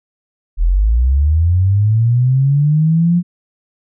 sine linear sweep, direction up, 38 to 177.8 Hz, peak -9 dBFS, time 0.57-3.23 s, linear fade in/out 50 ms, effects none

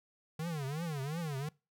square tone with vibrato, 151.7 Hz, D#3, 44 cents flat, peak -36 dBFS, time 0.39-1.49 s, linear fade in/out 5 ms, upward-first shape triangle, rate 2.8 Hz, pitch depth 260 cents each way, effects noise-tail reverb RT60 0.3 s tail -24 dB re dry

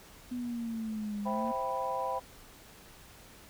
sine exponential two-way sweep, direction down then up, 249.3 to 203.5 to 234.5 Hz, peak -33 dBFS, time 0.31-1.52 s, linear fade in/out 10 ms, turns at 1.23 s
sine chord, C major seventh, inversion none, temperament equal, 523.3 / 659.3 / 784 / 987.8 Hz, C5 / E5 / G5 / B5, 0 / 0 / 0 / 0 cents, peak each -36 / -39 / -36 / -34 dBFS, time 1.25-2.2 s, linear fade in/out 20 ms
effects tanh soft clip ceiling -21 dBFS + pink hiss -54 dBFS RMS until 3.49 s

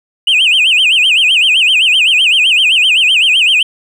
sine tone with vibrato, 2794 Hz, F7, in tune, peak -4 dBFS, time 0.27-3.63 s, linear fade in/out 5 ms, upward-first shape sine, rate 7.8 Hz, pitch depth 230 cents each way, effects tanh soft clip ceiling -5 dBFS + 7-bit

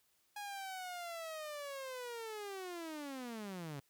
sawtooth linear sweep, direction down, 830.6 to 134.3 Hz, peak -39 dBFS, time 0.36-3.8 s, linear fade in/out 5 ms, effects white hiss -75 dBFS RMS until 3.89 s

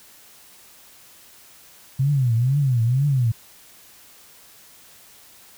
sine tone with vibrato, 128.4 Hz, C3, 32 cents flat, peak -16 dBFS, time 1.99-3.32 s, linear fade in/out 10 ms, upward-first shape triangle, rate 2.1 Hz, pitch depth 250 cents each way, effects white hiss -49 dBFS RMS until 5.57 s

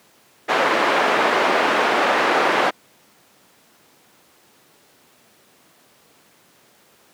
pink band-pass noise, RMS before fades -18 dBFS, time 0.48-2.71 s, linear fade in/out 20 ms, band 440 to 2000 Hz, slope 12 dB/octave, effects pink hiss -54 dBFS RMS until 7.13 s + high-pass 200 Hz 12 dB/octave

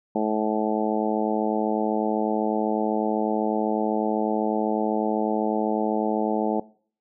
harmonic tone, 108 Hz, A2, 32 cents flat, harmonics 2 / 3 / 4 / 5 / 6 / 7 / 8, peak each -26 / -28 / -29 / -30 / -31 / -31 / -32 dBFS, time 0.15-6.6 s, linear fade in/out 5 ms, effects noise-tail reverb RT60 0.5 s tail -22 dB re dry

